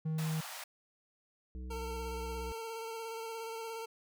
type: tone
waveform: triangle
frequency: 157.9 Hz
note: D#3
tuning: 26 cents sharp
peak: -30 dBFS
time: 0.05-0.41 s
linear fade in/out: 10 ms
type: high-pass noise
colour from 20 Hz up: pink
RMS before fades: -45 dBFS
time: 0.18-0.64 s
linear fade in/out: 5 ms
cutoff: 630 Hz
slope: 48 dB/octave
type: harmonic tone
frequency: 62.8 Hz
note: B1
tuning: 30 cents sharp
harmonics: 1 / 3 / 5 / 7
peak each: -40 / -51 / -54 / -59 dBFS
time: 1.55-2.52 s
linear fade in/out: 0 ms
type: tone with vibrato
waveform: 25% pulse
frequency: 452.2 Hz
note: A4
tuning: 47 cents sharp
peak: -36 dBFS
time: 1.7-3.86 s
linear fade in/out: 10 ms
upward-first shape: square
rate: 17 Hz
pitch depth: 19 cents each way
effects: none